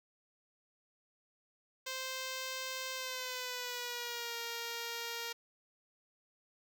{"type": "tone with pitch glide", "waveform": "5% pulse", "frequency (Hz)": [521, 466.8], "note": ["C5", "A#4"], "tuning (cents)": [-7, 2], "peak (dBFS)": -27, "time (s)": [1.86, 5.33], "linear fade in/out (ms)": 10, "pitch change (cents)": -191, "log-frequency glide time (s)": [2.94, 4.36], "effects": []}